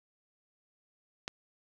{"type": "click", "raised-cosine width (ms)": 0.2, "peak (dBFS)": -18, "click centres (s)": 1.279, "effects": []}